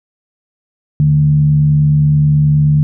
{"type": "tone with frequency modulation", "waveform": "sine", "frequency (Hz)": 148.9, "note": "D3", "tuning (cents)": 24, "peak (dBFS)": -7, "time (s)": [1, 2.83], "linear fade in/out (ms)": 0, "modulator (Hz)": 69.5, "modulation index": 0.32, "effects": []}